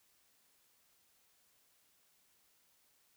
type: silence
effects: white hiss -72 dBFS RMS until 3.16 s